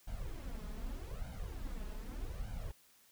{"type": "noise with flanger", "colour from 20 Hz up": "brown", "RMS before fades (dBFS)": -42, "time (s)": [0.07, 2.72], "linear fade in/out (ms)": 10, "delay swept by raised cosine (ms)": [1.3, 4.8], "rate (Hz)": 0.82, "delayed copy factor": 1, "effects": ["white hiss -66 dBFS RMS until 3.11 s"]}